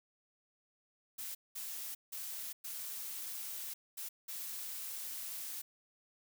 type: noise bursts at uneven times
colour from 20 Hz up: blue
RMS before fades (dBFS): -43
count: 6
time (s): 1.18-1.35 / 1.55-1.95 / 2.12-2.53 / 2.64-3.74 / 3.97-4.09 / 4.28-5.62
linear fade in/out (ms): 10
effects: none